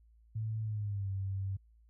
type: tone with pitch glide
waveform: sine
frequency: 110 to 96.87 Hz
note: A2 to G2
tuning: 0 to -20 cents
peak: -33 dBFS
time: 0.35-1.57 s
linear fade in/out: 10 ms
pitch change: -220 cents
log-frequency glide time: 0.62-1.1 s
effects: added 56 Hz sine -60 dBFS peak until 1.89 s